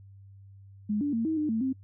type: tone with pitch steps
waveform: sine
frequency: 209.5 / 289 / 228 / 318.5 / 302.8 / 223 / 263.4 Hz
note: G#3 / D4 / A#3 / D#4 / D#4 / A3 / C4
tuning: +15 / -28 / -38 / +41 / -47 / +23 / +12 cents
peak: -25 dBFS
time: 0.89-1.73 s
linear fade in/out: 10 ms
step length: 120 ms
effects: noise-tail reverb RT60 0.1 s tail -23 dB re dry + added 98 Hz sine -48 dBFS peak until 1.83 s

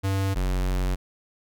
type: tone pair in turn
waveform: square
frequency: 97 / 46.12 Hz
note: G2 / F#1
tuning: -18 / -5 cents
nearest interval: octave + minor second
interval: 1287 cents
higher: first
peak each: -23 dBFS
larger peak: neither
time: 0.03-0.35 / 0.35-0.96 s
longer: second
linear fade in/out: 20 ms
effects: none

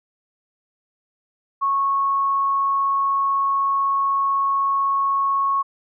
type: tone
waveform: sine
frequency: 1101 Hz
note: C#6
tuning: 12 cents flat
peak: -17 dBFS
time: 1.61-5.63 s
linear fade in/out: 20 ms
effects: none

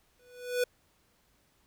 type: tone with exponential growth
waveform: square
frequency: 493.1 Hz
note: B4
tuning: 3 cents flat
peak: -24 dBFS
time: 0.19-0.64 s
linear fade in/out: 5 ms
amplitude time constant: 96 ms
effects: pink hiss -69 dBFS RMS until 1.66 s

